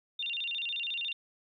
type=tone with vibrato; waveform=sine; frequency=3169 Hz; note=G7; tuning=18 cents sharp; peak=-32 dBFS; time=0.19-1.13 s; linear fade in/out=5 ms; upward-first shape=square; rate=14 Hz; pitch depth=230 cents each way; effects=12-bit